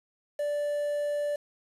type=tone with quantisation; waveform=triangle; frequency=585 Hz; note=D5; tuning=7 cents flat; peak=-25 dBFS; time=0.39-1.36 s; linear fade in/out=5 ms; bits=8; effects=resampled to 32000 Hz